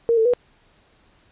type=tone with pitch steps; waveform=sine; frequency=464.6 / 445.3 / 488.2 Hz; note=A#4 / A4 / B4; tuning=-6 / +21 / -20 cents; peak=-14 dBFS; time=0.09-0.336 s; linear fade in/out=0 ms; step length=82 ms; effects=pink hiss -58 dBFS RMS until 1.31 s + resampled to 8000 Hz